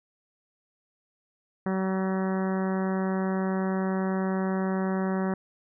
harmonic tone, 189.6 Hz, F#3, 43 cents sharp, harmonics 1 / 2 / 3 / 4 / 5 / 6 / 7 / 8 / 9 / 10, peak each -26 / -32 / -36 / -38 / -40 / -42 / -43 / -44 / -45 / -46 dBFS, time 1.66-5.34 s, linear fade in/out 2 ms, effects none

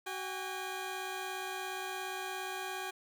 15% pulse tone pair together, 376.4 / 810 Hz, F#4 / G#5, +30 / -43 cents, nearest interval octave + minor second, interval 1327 cents, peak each -34 / -34 dBFS, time 0.06-2.91 s, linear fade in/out 10 ms, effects none

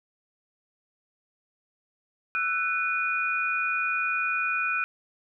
sine tone cluster, 1330 / 1490 / 2460 Hz, E6 / F#6 / D#7, +15 / +12 / -20 cents, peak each -31 / -29 / -27 dBFS, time 2.35-4.84 s, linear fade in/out 0 ms, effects none

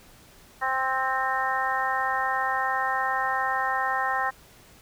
harmonic tone, 262.7 Hz, C4, 7 cents sharp, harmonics 2 / 3 / 4 / 5 / 6 / 7, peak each -38 / -28 / -29 / -32 / -34 / -29 dBFS, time 0.61-4.31 s, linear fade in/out 20 ms, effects pink hiss -53 dBFS RMS until 4.81 s

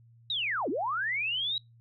sine linear two-way sweep, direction down then up, 3910 to 235.7 to 3910 Hz, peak -28 dBFS, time 0.3-1.58 s, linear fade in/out 2 ms, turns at 0.69 s, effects noise-tail reverb RT60 0.2 s tail -25 dB re dry + added 116 Hz sine -55 dBFS peak until 1.8 s

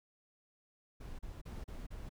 brown noise bursts, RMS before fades -45 dBFS, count 5, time 1-2.094 s, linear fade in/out 10 ms, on 190 ms, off 36 ms, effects none

